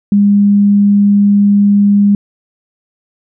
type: tone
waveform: sine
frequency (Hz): 202.8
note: G#3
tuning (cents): -41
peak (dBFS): -5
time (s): 0.12-2.15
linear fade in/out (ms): 2
effects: none